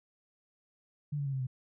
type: tone with pitch steps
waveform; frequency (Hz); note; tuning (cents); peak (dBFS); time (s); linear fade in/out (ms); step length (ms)
sine; 146.83 / 141.99 / 137.31 / 132.79 / 128.41; D3 / C#3 / C#3 / C3 / C3; 0 / +42 / -16 / +26 / -32; -31; 1.12-1.47; 10; 70
effects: none